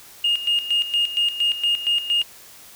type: tone with tremolo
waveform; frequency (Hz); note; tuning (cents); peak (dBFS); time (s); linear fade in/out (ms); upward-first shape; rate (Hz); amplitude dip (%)
sine; 2842; F7; +30; -15; 0.24-2.23; 5; square; 4.3; 75
effects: tanh soft clip ceiling -13 dBFS + white hiss -45 dBFS RMS until 2.75 s